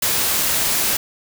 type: noise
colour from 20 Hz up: white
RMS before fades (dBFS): -19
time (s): 0.02-0.97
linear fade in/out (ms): 5
effects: none